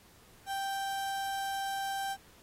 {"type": "tone", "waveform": "35% pulse", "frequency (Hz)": 784, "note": "G5", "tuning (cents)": 0, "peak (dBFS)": -31, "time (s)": [0.46, 2.17], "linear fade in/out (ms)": 50, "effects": ["pink hiss -60 dBFS RMS until 2.42 s", "AAC 48 kbps"]}